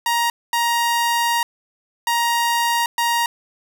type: tone bursts at uneven times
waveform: sawtooth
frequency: 940 Hz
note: A#5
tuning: 14 cents sharp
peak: -13 dBFS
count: 4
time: 0.06-0.3 / 0.53-1.43 / 2.07-2.86 / 2.98-3.26 s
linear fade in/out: 2 ms
effects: none